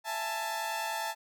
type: tone cluster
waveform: sawtooth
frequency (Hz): 665 / 836 / 886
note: E5 / G#5 / A5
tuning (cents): +15 / +11 / +12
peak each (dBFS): -36 / -36 / -30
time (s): 0.04-1.15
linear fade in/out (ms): 50
effects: none